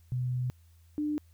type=tone pair in turn; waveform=sine; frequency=125.5 / 299 Hz; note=B2 / D4; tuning=+28 / +31 cents; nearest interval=octave + minor third; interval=1503 cents; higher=second; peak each=-28 dBFS; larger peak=neither; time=0.12-0.5 / 0.98-1.18 s; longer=first; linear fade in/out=0 ms; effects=added 83 Hz sine -56 dBFS peak until 1.33 s + white hiss -70 dBFS RMS until 1.33 s